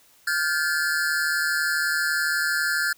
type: tone cluster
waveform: square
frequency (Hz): 1411 / 1563 / 1721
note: F6 / G6 / A6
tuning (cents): +17 / -6 / -39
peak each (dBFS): -27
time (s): 0.27-2.93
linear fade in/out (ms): 5
effects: white hiss -57 dBFS RMS until 2.97 s